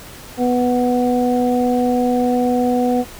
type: harmonic tone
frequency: 246.9 Hz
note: B3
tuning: in tune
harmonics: 1 / 2 / 3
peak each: -16 / -19 / -21 dBFS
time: 0.37-3.05 s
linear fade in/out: 50 ms
effects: pink hiss -37 dBFS RMS until 3.19 s